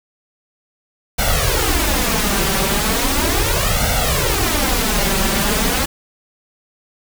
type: noise with flanger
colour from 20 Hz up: pink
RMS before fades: -17 dBFS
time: 1.18-5.86 s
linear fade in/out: 10 ms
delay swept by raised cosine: 1.4 to 5.2 ms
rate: 0.37 Hz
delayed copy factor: +0.8
effects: none